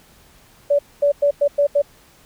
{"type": "tone bursts at uneven times", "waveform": "sine", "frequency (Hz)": 574, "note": "D5", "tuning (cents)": -40, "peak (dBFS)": -12, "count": 6, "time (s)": [[0.7, 0.79], [1.02, 1.12], [1.22, 1.31], [1.41, 1.48], [1.58, 1.67], [1.75, 1.82]], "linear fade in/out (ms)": 10, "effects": ["pink hiss -51 dBFS RMS until 2.25 s"]}